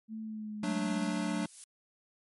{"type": "tone with pitch glide", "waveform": "sine", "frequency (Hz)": [220, 202.9], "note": ["A3", "G#3"], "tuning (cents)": [0, -40], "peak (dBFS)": -37, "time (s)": [0.08, 1.13], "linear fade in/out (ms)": 50, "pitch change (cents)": -140, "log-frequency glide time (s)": [0.21, 0.91]}
{"type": "chord", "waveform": "square", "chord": "D major", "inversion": "first", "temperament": "equal", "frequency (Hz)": [185, 220, 293.7], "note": ["F#3", "A3", "D4"], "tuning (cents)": [0, 0, 0], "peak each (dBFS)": -36, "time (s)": [0.63, 1.46], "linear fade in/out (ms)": 5}
{"type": "noise with exponential growth", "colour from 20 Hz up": "violet", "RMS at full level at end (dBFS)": -41, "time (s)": [0.99, 1.64], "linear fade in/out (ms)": 1, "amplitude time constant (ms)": 140}
{"effects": ["MP3 48 kbps"]}